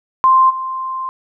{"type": "tone with level steps", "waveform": "sine", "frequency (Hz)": 1046.5, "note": "C6", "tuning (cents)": 0, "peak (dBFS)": [-7, -20], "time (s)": [0.24, 1.09], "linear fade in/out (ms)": 0, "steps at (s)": 0.49, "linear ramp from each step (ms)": 20, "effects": []}